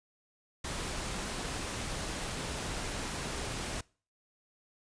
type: noise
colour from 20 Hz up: pink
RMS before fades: -37 dBFS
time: 0.64-3.81 s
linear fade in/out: 5 ms
effects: noise-tail reverb RT60 0.4 s tail -24 dB re dry + resampled to 22050 Hz